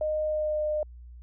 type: tone with pitch glide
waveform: sine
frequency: 615 to 606.9 Hz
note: D#5 to D#5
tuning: -20 to -43 cents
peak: -25 dBFS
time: 0.01-0.83 s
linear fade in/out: 2 ms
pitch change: -23 cents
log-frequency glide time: 0.26-0.63 s
effects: added 60 Hz sine -43 dBFS peak until 1.22 s